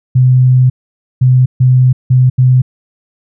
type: tone bursts at uneven times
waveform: sine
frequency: 127.7 Hz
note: C3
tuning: 42 cents flat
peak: -4 dBFS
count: 5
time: 0.15-0.7 / 1.21-1.46 / 1.6-1.93 / 2.1-2.3 / 2.38-2.62 s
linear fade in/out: 10 ms
effects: none